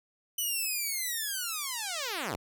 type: linear sweep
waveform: 5% pulse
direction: down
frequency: 3000 to 65.41 Hz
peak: -21 dBFS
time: 0.38-2.36 s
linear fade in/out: 5 ms
effects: none